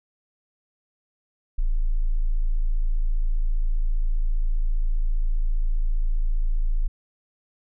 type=tone; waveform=sine; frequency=27.5 Hz; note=A0; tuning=in tune; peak=-18 dBFS; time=1.58-6.88 s; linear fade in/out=10 ms; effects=none